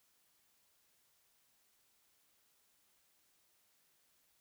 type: silence
effects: white hiss -74 dBFS RMS until 4.4 s